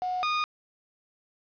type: tone pair in turn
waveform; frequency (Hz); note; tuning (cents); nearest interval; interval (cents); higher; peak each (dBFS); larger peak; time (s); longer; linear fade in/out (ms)
sine / sawtooth; 732 / 1228.7; F#5 / D#6; -19 / -22; major sixth; 897; second; -27 / -21; second; 0.02-0.23 / 0.23-0.44; neither; 0
effects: resampled to 11025 Hz + 8-bit